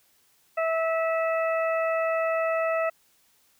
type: harmonic tone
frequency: 652 Hz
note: E5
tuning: 19 cents flat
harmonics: 1 / 2 / 3 / 4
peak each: -24 / -30 / -34 / -36 dBFS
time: 0.57-2.9 s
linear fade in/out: 10 ms
effects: white hiss -64 dBFS RMS until 3.59 s